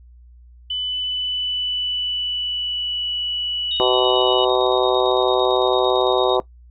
sine tone with pitch glide, 3000 to 2948 Hz, F#7 to F#7, +23 to -7 cents, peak -21 dBFS, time 0.7-4.45 s, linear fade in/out 5 ms, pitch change -30 cents, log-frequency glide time 0.86-3.11 s
sine tone with tremolo, 3729 Hz, A#7, in tune, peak -22 dBFS, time 3.71-6.37 s, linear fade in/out 5 ms, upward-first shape square, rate 8.9 Hz, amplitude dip 35%
harmonic tone, 126.5 Hz, B2, 42 cents sharp, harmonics 3 / 4 / 5 / 6 / 7 / 8 / 9, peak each -19 / -21 / -23 / -25 / -26 / -27 / -28 dBFS, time 3.8-6.4 s, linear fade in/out 0 ms
effects noise-tail reverb RT60 0.1 s tail -17 dB re dry + added 60 Hz sine -43 dBFS peak until 6.7 s

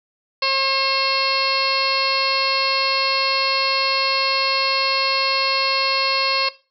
harmonic tone, 538 Hz, C5, 48 cents sharp, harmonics 1 / 2 / 3 / 4 / 5 / 6 / 7 / 8 / 9 / 10, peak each -26 / -23 / -34 / -28 / -25 / -32 / -34 / -22 / -26 / -34 dBFS, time 0.42-6.49 s, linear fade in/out 5 ms, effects noise-tail reverb RT60 0.3 s tail -17 dB re dry

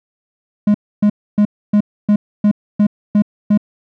triangle tone bursts, 207.7 Hz, G#3, in tune, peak -6 dBFS, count 9, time 0.67-3.576 s, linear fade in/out 5 ms, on 74 ms, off 280 ms, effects none

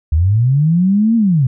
sine linear two-way sweep, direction up then down, 71.8 to 234 to 119.9 Hz, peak -9 dBFS, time 0.12-1.47 s, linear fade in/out 5 ms, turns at 1.16 s, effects none

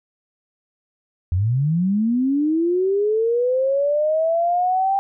sine linear sweep, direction up, 83 to 792 Hz, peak -16 dBFS, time 1.32-4.99 s, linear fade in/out 0 ms, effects none

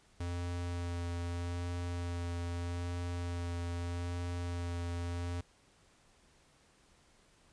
square tone with vibrato, 87 Hz, F2, 6 cents flat, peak -36 dBFS, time 0.2-5.41 s, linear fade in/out 5 ms, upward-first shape sine, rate 0.8 Hz, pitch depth 12 cents each way, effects pink hiss -66 dBFS RMS until 7.52 s + resampled to 22050 Hz

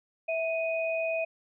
sine tone pair together, 654 / 2492 Hz, E5 / D#7, -14 / +2 cents, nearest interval octave + major seventh, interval 2316 cents, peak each -28 / -33 dBFS, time 0.28-1.25 s, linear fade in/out 10 ms, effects none

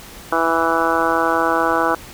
harmonic tone, 164.8 Hz, E3, in tune, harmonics 2 / 3 / 4 / 5 / 6 / 7 / 8 / 9, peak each -23 / -23 / -23 / -23 / -23 / -23 / -23 / -23 dBFS, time 0.32-1.95 s, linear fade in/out 5 ms, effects pink hiss -38 dBFS RMS until 2.13 s

